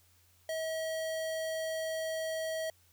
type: tone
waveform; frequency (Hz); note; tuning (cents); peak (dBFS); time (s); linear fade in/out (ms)
square; 641; E5; -49; -34; 0.49-2.7; 2
effects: added 88 Hz sine -67 dBFS peak until 2.92 s + white hiss -67 dBFS RMS until 2.92 s